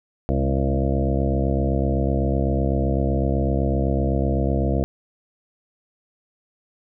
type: harmonic tone with a mistuned harmonic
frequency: 67.9 Hz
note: C#2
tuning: 35 cents flat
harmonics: 1 / 2 / 3 / 4 / 5 / 7 / 8 / 9 / 10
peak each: -22 / -25 / -27 / -28 / -29 / -30 / -31 / -32 / -32 dBFS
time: 0.29-4.84 s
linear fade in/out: 0 ms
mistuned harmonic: 2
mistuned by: -43 cents
effects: none